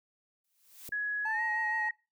blue noise with exponential growth, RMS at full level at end -43 dBFS, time 0.44-0.89 s, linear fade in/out 5 ms, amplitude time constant 96 ms
click, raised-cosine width 2 ms, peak -35 dBFS, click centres 0.89 s
sine tone with pitch glide, 1678 to 1883.5 Hz, G#6 to A#6, +17 to +17 cents, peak -30 dBFS, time 0.92-1.91 s, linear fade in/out 5 ms, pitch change +200 cents, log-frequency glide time 1.25-1.4 s
triangle tone with vibrato, 869 Hz, A5, 22 cents flat, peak -33 dBFS, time 1.25-1.89 s, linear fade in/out 5 ms, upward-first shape sine, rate 6.4 Hz, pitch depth 33 cents each way
effects noise-tail reverb RT60 0.3 s tail -25 dB re dry

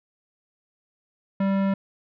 sine tone with tanh clipping, 195.2 Hz, G3, 7 cents flat, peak -22 dBFS, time 1.4-1.74 s, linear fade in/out 5 ms, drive 18 dB, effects none

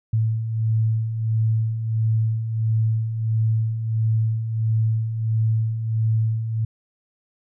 sine beating tone pair, 110 / 111.5 Hz, A2 / A2, 0 / +23 cents, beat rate 1.5 Hz, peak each -27 / -19 dBFS, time 0.13-6.65 s, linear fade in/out 5 ms, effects none

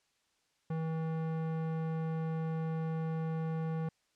square tone with low-pass filter, 161 Hz, E3, 41 cents flat, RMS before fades -35 dBFS, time 0.7-3.89 s, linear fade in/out 5 ms, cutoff 1300 Hz, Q 0.61, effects white hiss -75 dBFS RMS until 4.15 s + low-pass 7000 Hz 12 dB/octave

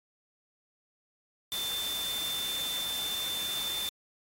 sine tone in noise, 3552 Hz, A7, 16 cents sharp, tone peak -32 dBFS, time 1.52-3.89 s, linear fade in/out 0 ms, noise white, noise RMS -38 dBFS, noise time 1.52-3.89 s, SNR +3 dB, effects AAC 48 kbps

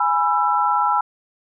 sine chord, E major, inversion first, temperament equal with one note detuned, 830.6 / 987.8 / 1335.4 Hz, G#5 / B5 / E6, 0 / 0 / +22 cents, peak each -20 dBFS, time 0-1.01 s, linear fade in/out 5 ms, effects none

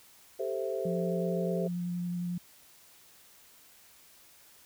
sine chord, A minor seventh, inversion third, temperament equal, 392 / 440 / 523.3 / 659.3 Hz, G4 / A4 / C5 / E5, 0 / 0 / 0 / 0 cents, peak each -35 / -37 / -35 / -38 dBFS, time 0.39-1.68 s, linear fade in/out 10 ms
sine tone with vibrato, 176.1 Hz, F3, 15 cents sharp, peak -31 dBFS, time 0.85-2.38 s, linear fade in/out 5 ms, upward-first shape square, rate 11 Hz, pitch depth 8 cents each way
effects white hiss -58 dBFS RMS until 4.65 s

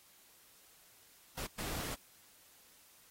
pink noise bursts at uneven times, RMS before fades -41 dBFS, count 2, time 1.37-1.47 / 1.58-1.95 s, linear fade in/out 10 ms, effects white hiss -63 dBFS RMS until 3.1 s + AAC 48 kbps

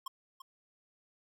square tone with echo, 1067 Hz, C6, 34 cents sharp, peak -38 dBFS, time 0.06-0.08 s, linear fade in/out 5 ms, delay 340 ms, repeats 1, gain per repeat -10 dB, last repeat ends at 0.42 s, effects none

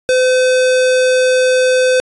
square tone, 510 Hz, C5, 44 cents flat, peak -10 dBFS, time 0.09-2 s, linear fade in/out 0 ms, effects resampled to 22050 Hz

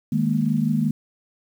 sine chord, D# suspended fourth, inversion none, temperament equal, 155.56 / 207.7 / 233.1 Hz, D#3 / G#3 / A#3, 0 / 0 / 0 cents, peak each -23 / -23 / -22 dBFS, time 0.12-0.91 s, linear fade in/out 5 ms, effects 8-bit

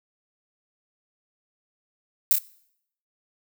violet noise with echo, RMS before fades -17 dBFS, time 2.31-2.33 s, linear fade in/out 0 ms, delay 27 ms, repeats 2, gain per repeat -4 dB, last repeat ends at 2.384 s, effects noise-tail reverb RT60 0.7 s tail -21 dB re dry

